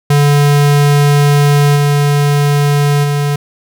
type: tone with level steps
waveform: square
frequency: 144.5 Hz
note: D3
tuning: 28 cents flat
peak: -7 / -9 / -12 dBFS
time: 0.1-3.36 s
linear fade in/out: 5 ms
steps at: 1.75 / 3.03 s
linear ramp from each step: 20 ms
effects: none